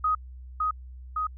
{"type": "tone with echo", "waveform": "sine", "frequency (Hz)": 1254, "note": "D#6", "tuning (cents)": 13, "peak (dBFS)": -21, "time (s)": [0.04, 0.15], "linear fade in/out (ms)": 5, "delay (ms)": 560, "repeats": 2, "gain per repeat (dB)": -2, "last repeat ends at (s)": 1.27, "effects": ["added 63 Hz sine -40 dBFS peak until 1.37 s"]}